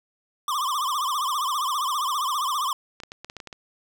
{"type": "tone with vibrato", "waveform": "square", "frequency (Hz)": 1113, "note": "C#6", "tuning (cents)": 7, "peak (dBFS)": -24, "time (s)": [0.48, 2.73], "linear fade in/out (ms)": 2, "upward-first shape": "triangle", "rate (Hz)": 15, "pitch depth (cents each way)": 200}
{"type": "clicks", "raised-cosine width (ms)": 0.2, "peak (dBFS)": -21, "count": 9, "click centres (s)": [3.002, 3.035, 3.119, 3.246, 3.299, 3.367, 3.402, 3.473, 3.528]}
{"effects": []}